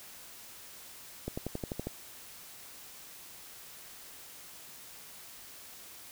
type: accelerating click train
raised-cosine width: 2 ms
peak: -21 dBFS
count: 8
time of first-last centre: 1.28-1.87 s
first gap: 95 ms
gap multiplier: 0.96
effects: white hiss -50 dBFS RMS until 6.11 s